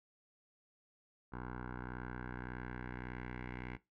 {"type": "tone with low-pass filter sweep", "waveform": "10% pulse", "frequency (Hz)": 61.74, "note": "B1", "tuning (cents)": 0, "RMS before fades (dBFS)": -45, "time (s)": [1.32, 3.77], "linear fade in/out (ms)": 10, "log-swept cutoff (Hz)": [1300, 2100], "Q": 3.5, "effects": ["noise-tail reverb RT60 0.2 s tail -18 dB re dry"]}